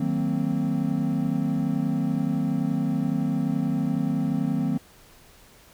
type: chord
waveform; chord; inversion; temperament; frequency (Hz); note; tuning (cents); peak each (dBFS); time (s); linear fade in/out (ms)
triangle; C half-diminished seventh; first; equal with one note detuned; 155.56 / 185 / 229.9 / 261.6; Eb3 / Gb3 / Bb3 / C4; 0 / 0 / -24 / 0; -26 / -27 / -26 / -25; 0-4.78; 5
effects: pink hiss -53 dBFS RMS until 5.73 s